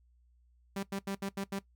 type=tone bursts at uneven times; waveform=sawtooth; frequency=196.4 Hz; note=G3; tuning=4 cents sharp; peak=-30 dBFS; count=6; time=0.76-0.83 / 0.92-0.99 / 1.07-1.15 / 1.22-1.29 / 1.37-1.44 / 1.52-1.59 s; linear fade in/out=5 ms; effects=noise-tail reverb RT60 0.1 s tail -17 dB re dry + added 60 Hz sine -63 dBFS peak until 1.75 s